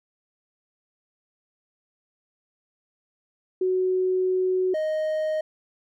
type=tone pair in turn; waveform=sine / triangle; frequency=370.9 / 622.4 Hz; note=F#4 / D#5; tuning=+4 / 0 cents; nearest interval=major sixth; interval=896 cents; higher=second; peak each=-20 / -21 dBFS; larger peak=first; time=3.61-4.74 / 4.74-5.41 s; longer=first; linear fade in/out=5 ms; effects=none